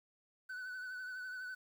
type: tone with vibrato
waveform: triangle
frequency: 1500 Hz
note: F#6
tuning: 23 cents sharp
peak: -40 dBFS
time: 0.49-1.55 s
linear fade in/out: 10 ms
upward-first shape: triangle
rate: 12 Hz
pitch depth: 42 cents each way
effects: 11-bit